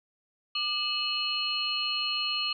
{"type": "tone cluster", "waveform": "sine", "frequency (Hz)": [1201, 2588, 2951, 4243], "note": ["D6", "E7", "F#7", "C8"], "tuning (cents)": [38, -32, -5, 23], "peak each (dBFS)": [-37, -35, -31, -31], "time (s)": [0.55, 2.53], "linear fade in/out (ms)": 5, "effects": []}